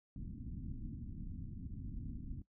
pink low-pass noise, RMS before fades -45 dBFS, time 0.16-2.42 s, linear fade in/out 2 ms, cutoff 280 Hz, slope 48 dB/octave, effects noise-tail reverb RT60 0.1 s tail -18 dB re dry

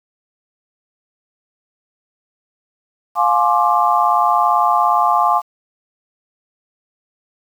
sine chord, D half-diminished seventh, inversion first, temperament just, 704.8 / 845.8 / 1057.2 / 1174.7 Hz, F5 / Ab5 / C6 / D6, +16 / +31 / +18 / 0 cents, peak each -17 dBFS, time 3.15-5.42 s, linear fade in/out 50 ms, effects 7-bit

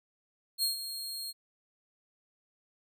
sawtooth tone with ADSR envelope, 4248 Hz, C8, 25 cents sharp, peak -23 dBFS, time 0.58-1.33 s, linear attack 50 ms, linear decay 130 ms, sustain -11 dB, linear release 34 ms, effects none

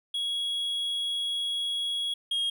triangle tone pair in turn, 3328 / 3261 Hz, G#7 / G#7, +3 / -32 cents, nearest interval unison, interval 35 cents, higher first, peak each -26 / -24 dBFS, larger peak second, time 0.14-2.14 / 2.31-2.5 s, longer first, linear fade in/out 5 ms, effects none

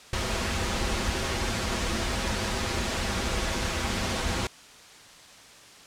pink noise with comb filter, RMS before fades -28 dBFS, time 0.13-4.47 s, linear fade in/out 2 ms, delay 6.8 ms, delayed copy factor -0.6, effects white hiss -49 dBFS RMS until 5.86 s + low-pass 7000 Hz 12 dB/octave

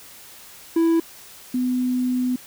triangle / sine tone pair in turn, 330.4 / 251.3 Hz, E4 / B3, +4 / +30 cents, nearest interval perfect fourth, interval 474 cents, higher first, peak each -13 / -19 dBFS, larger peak first, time 0.76-1 / 1.54-2.36 s, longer second, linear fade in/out 5 ms, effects white hiss -44 dBFS RMS until 2.46 s

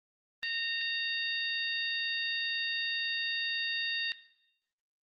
harmonic tone, 922 Hz, A#5, 19 cents flat, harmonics 2 / 3 / 4 / 5, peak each -35 / -37 / -36 / -40 dBFS, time 0.43-4.12 s, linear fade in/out 0 ms, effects noise-tail reverb RT60 0.8 s tail -17 dB re dry + Opus 24 kbps

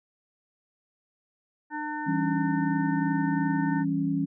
harmonic tone, 300 Hz, D4, 37 cents sharp, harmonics 1 / 3 / 5 / 6, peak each -35 / -33 / -39 / -38 dBFS, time 1.7-3.85 s, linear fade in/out 50 ms
sine chord, C# diminished, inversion first, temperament equal, 164.81 / 196 / 277.2 Hz, E3 / G3 / C#4, 0 / 0 / 0 cents, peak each -29 / -32 / -26 dBFS, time 2.06-4.26 s, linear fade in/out 20 ms
effects none

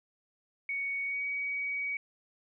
sine tone with pitch glide, 2231 to 2260 Hz, C#7 to C#7, +11 to +33 cents, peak -31 dBFS, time 0.69-1.97 s, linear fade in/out 2 ms, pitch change +22 cents, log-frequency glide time 1.04-1.25 s, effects none

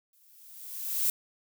violet noise with exponential growth, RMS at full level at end -25 dBFS, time 0.13-1.1 s, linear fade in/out 2 ms, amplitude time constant 210 ms, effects none

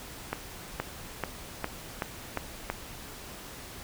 accelerating click train, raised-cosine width 0.5 ms, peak -14 dBFS, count 7, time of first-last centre 0.33-2.7 s, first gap 470 ms, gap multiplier 0.93, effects pink hiss -44 dBFS RMS until 3.83 s

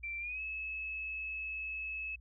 sine tone with pitch glide, 2349 to 2591 Hz, D7 to E7, 0 to -30 cents, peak -37 dBFS, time 0.03-2.16 s, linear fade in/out 10 ms, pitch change +170 cents, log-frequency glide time 0.19-0.41 s, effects added 60 Hz sine -52 dBFS peak until 2.2 s

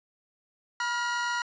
45% pulse tone cluster, 969 / 1410 / 1910 Hz, B5 / F6 / A#6, -33 / +16 / +42 cents, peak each -31 / -31 / -35 dBFS, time 0.8-1.42 s, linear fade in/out 2 ms, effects resampled to 16000 Hz + 10-bit

